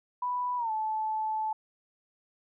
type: tone with pitch glide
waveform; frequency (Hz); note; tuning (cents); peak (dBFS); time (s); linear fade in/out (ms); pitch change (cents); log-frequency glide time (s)
sine; 987.8 to 869.9; B5 to A5; 0 to -20; -28; 0.22-1.53; 5; -220; 0.57-0.71
effects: none